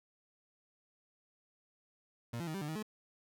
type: tone with pitch steps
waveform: 30% pulse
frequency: 117.7 / 170.7 / 156.8 / 195.1 / 149 / 157.9 / 214.2 Hz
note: A#2 / F3 / D#3 / G3 / D3 / D#3 / A3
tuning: +17 / -39 / +14 / -8 / +25 / +26 / -46 cents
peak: -35 dBFS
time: 2.33-2.827 s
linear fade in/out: 5 ms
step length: 71 ms
effects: none